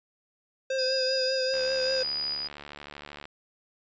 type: tone with vibrato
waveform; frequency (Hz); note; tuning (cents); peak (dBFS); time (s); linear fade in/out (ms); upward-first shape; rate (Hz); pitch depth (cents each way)
square; 523.3; C5; 0; -27; 0.7-2.03; 5; triangle; 5.1; 31
type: tone with tremolo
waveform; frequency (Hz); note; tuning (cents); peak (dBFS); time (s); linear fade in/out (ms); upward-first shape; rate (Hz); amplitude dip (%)
sine; 4926; D#8; -18; -28; 0.78-2.48; 10; square; 0.96; 25
type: click train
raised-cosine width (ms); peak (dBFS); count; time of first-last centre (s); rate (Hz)
0.3; -25; 126; 1.54-3.255; 72.9
effects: resampled to 16000 Hz